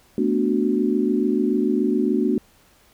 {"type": "chord", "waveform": "sine", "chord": "B minor seventh", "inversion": "third", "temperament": "equal", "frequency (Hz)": [220, 246.9, 293.7, 370], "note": ["A3", "B3", "D4", "F#4"], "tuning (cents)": [0, 0, 0, 0], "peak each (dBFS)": -23, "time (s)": [0.18, 2.38], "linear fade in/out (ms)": 2, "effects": ["pink hiss -56 dBFS RMS until 2.93 s"]}